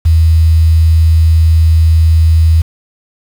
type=tone with quantisation; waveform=sine; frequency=80.9 Hz; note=E2; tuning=32 cents flat; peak=-4 dBFS; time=0.05-2.62 s; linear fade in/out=10 ms; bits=5; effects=none